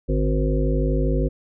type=harmonic tone with a mistuned harmonic; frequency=52.6 Hz; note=G#1; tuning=23 cents sharp; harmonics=1 / 3 / 5 / 7 / 9 / 10; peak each=-20 / -25 / -27 / -28 / -30 / -30 dBFS; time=0.08-1.29 s; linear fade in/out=20 ms; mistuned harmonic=3; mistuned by=-87 cents; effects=none